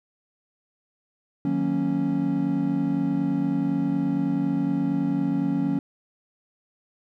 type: chord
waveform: triangle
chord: D# minor seventh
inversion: none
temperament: equal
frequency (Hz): 155.56 / 185 / 233.1 / 277.2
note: D#3 / F#3 / A#3 / C#4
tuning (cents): 0 / 0 / 0 / 0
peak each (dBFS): -28 / -26 / -28 / -22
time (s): 1.45-5.79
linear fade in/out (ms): 2
effects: none